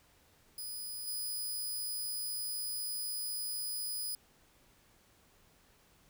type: tone with level steps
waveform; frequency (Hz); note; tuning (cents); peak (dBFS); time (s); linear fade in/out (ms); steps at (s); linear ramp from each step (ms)
5% pulse; 4978; D#8; 0; -33 / -29; 0.58-4.15; 2; 1.07; 5
effects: pink hiss -66 dBFS RMS until 6.09 s